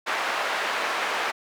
white band-pass noise, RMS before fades -27 dBFS, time 0.06-1.32 s, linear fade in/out 20 ms, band 580 to 1800 Hz, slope 12 dB/octave, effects none

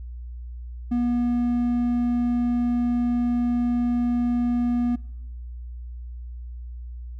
triangle tone, 241.5 Hz, B3, 39 cents flat, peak -18 dBFS, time 0.91-4.96 s, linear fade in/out 10 ms, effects noise-tail reverb RT60 0.9 s tail -24 dB re dry + added 60 Hz sine -33 dBFS peak until 7.19 s

